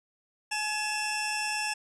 20% pulse tone pair together, 849 / 2695 Hz, G#5 / E7, +38 / +38 cents, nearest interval octave + minor sixth, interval 2000 cents, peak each -27 dBFS, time 0.51-1.74 s, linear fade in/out 10 ms, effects resampled to 24000 Hz

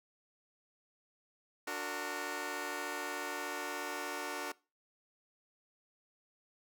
10% pulse chord, D augmented, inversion none, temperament just, 293.7 / 367.1 / 458.9 Hz, D4 / F#4 / A#4, 0 / -14 / -27 cents, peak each -34 dBFS, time 1.67-4.52 s, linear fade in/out 5 ms, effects noise-tail reverb RT60 0.3 s tail -22 dB re dry

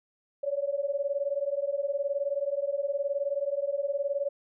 sine beating tone pair, 554.4 / 573.4 Hz, C#5 / D5, 0 / -42 cents, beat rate 19 Hz, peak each -30 dBFS, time 0.43-4.29 s, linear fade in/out 10 ms, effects none

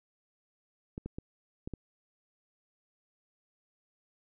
clicks, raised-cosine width 3 ms, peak -25 dBFS, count 5, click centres 0.979 / 1.06 / 1.185 / 1.675 / 1.737 s, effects none

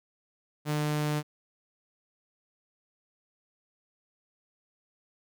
sawtooth tone, 149.9 Hz, D3, 36 cents sharp, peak -23 dBFS, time 0.65-1.23 s, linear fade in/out 50 ms, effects none

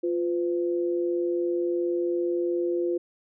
sine tone pair together, 349.2 / 506.4 Hz, F4 / B4, 0 / +43 cents, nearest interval tritone, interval 643 cents, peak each -24 / -31 dBFS, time 0.03-2.98 s, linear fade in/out 10 ms, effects none

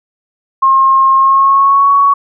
sine tone with pitch glide, 1071 to 1119.1 Hz, C6 to C#6, +40 to +16 cents, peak -5 dBFS, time 0.62-2.14 s, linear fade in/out 10 ms, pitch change +76 cents, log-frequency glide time 1.16-1.91 s, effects none

